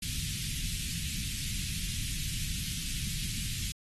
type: band-stop noise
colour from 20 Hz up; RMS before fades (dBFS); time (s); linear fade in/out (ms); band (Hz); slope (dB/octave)
pink; -35; 0.02-3.72; 5; 190 to 2500; 24
effects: AAC 32 kbps